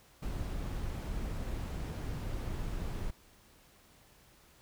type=noise; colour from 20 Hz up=brown; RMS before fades=-37 dBFS; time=0.22-3.11 s; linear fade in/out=10 ms; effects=pink hiss -62 dBFS RMS until 4.61 s